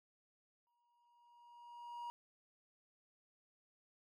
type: tone with exponential growth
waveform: triangle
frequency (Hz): 953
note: A#5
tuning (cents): +38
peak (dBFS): -40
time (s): 0.67-2.1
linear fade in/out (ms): 0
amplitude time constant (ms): 310
effects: none